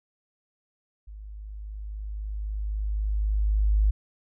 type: tone with level ramp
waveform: sine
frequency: 51.91 Hz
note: G#1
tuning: in tune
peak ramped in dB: -39 to -17 dBFS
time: 1.07-3.91 s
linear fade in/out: 10 ms
effects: none